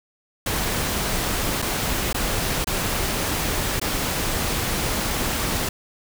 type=noise with dropouts; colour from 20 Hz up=pink; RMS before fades=-24 dBFS; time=0.46-5.69 s; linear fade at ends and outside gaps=5 ms; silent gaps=1.619-1.623 / 2.129-2.144 / 2.645-2.67 / 3.798-3.814 s; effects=none